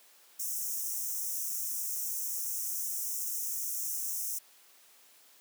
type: high-pass noise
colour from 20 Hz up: white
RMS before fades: -35 dBFS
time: 0.39-4.39 s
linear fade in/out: 10 ms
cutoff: 5500 Hz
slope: 96 dB/octave
effects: white hiss -60 dBFS RMS until 5.4 s + high-pass 300 Hz 12 dB/octave